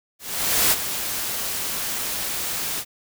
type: noise with ADSR envelope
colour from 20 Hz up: white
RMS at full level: -17 dBFS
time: 0.19-2.85 s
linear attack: 530 ms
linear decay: 29 ms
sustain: -10 dB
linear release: 60 ms
effects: none